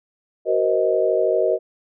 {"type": "chord", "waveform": "sine", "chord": "C half-diminished seventh", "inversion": "second", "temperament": "just", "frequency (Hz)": [376.7, 470.9, 523.3, 627.9], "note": ["Gb4", "Bb4", "C5", "Eb5"], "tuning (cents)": [31, 18, 0, 16], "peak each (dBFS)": [-22, -21, -24, -20], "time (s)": [0.45, 1.59], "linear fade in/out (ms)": 50, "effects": []}